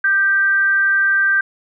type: tone with frequency modulation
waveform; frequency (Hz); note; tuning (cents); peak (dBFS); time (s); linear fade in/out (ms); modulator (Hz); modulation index
sine; 1568; G6; 0; -12; 0.04-1.41; 5; 363; 0.26
effects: none